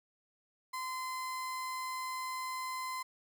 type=tone; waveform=35% pulse; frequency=1030 Hz; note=C6; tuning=28 cents flat; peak=-35 dBFS; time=0.73-3.03 s; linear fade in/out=10 ms; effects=none